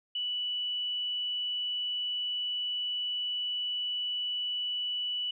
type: tone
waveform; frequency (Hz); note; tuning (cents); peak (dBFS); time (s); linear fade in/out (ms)
sine; 2960; F#7; 0; -30; 0.15-5.31; 5
effects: none